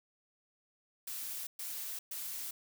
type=noise bursts; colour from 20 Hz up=blue; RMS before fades=-41 dBFS; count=3; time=1.07-2.51 s; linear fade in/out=5 ms; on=400 ms; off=120 ms; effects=none